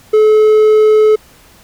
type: tone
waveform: triangle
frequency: 430.4 Hz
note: A4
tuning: 38 cents flat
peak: -3 dBFS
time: 0.13-1.16 s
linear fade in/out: 10 ms
effects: pink hiss -44 dBFS RMS until 1.63 s